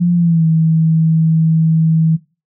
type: tone with pitch glide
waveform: sine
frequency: 174.61 to 161.05 Hz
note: F3 to E3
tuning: 0 to -40 cents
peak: -9 dBFS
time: 0-2.17 s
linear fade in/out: 20 ms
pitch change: -140 cents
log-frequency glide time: 0.14-0.45 s
effects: noise-tail reverb RT60 0.3 s tail -20 dB re dry